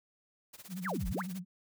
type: noise with tremolo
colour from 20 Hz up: white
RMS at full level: -48 dBFS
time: 0.53-1.4 s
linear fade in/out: 10 ms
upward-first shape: sine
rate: 17 Hz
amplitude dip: 90%
type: tone with vibrato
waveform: sine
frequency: 184.5 Hz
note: F#3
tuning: 5 cents flat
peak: -37 dBFS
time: 0.68-1.45 s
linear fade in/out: 50 ms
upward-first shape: sine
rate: 12 Hz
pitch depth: 97 cents each way
type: exponential two-way sweep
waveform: sine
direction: down then up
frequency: 2501 to 35.56 to 2501 Hz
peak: -33 dBFS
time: 0.84-1.23 s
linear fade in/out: 20 ms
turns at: 1.08 s
effects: none